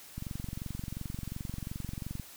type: click train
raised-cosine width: 5 ms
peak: -25 dBFS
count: 47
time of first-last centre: 0.18-2.198 s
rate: 22.8 Hz
effects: white hiss -51 dBFS RMS until 2.36 s